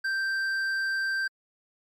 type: tone with hard clipping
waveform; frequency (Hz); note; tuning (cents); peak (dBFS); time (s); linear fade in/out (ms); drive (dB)
sine; 1568; G6; 0; -27; 0.04-1.28; 10; 6
effects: MP3 64 kbps